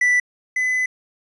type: tone pair in turn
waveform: triangle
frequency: 1975.5 / 2012 Hz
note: B6 / B6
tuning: 0 / +32 cents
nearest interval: unison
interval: 32 cents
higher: second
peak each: -12 / -16 dBFS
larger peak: first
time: 0.01-0.2 / 0.56-0.86 s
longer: second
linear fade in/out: 5 ms
effects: resampled to 24000 Hz + 9-bit